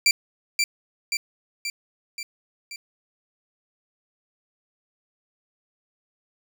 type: tone with echo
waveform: 20% pulse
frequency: 2349 Hz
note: D7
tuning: in tune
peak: -10 dBFS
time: 0.06-0.11 s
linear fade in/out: 2 ms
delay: 530 ms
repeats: 5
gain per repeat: -4 dB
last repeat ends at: 2.76 s
effects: none